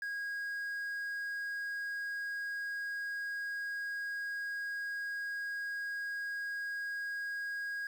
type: tone with quantisation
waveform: triangle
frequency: 1640 Hz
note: G#6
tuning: 22 cents flat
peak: -34 dBFS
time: 0.02-7.87 s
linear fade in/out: 2 ms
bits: 10
effects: none

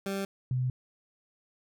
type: tone pair in turn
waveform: 20% pulse / sine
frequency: 196 / 127.12 Hz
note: G3 / C3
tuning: 0 / -50 cents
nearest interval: perfect fifth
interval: 750 cents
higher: first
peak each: -26 dBFS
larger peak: neither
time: 0.06-0.25 / 0.51-0.7 s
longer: neither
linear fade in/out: 2 ms
effects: none

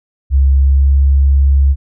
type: tone with pitch glide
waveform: sine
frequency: 68 to 68.87 Hz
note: C#2 to C#2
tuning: -33 to -11 cents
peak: -6 dBFS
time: 0.3-1.76 s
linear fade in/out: 50 ms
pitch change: +22 cents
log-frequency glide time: 0.56-0.91 s
effects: none

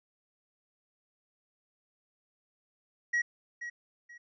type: tone with echo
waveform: triangle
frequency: 1908 Hz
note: A#6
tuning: 40 cents sharp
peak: -24 dBFS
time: 3.13-3.22 s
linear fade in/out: 10 ms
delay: 480 ms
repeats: 2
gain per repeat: -11 dB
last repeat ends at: 4.18 s
effects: resampled to 16000 Hz

